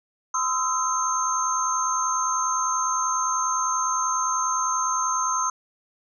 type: tone cluster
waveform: sine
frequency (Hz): 1025 / 1272 / 1342 / 6350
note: C6 / D#6 / E6 / G8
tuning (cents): -36 / +38 / +31 / +21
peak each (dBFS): -25 / -28 / -30 / -27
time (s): 0.34-5.5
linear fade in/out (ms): 5
effects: none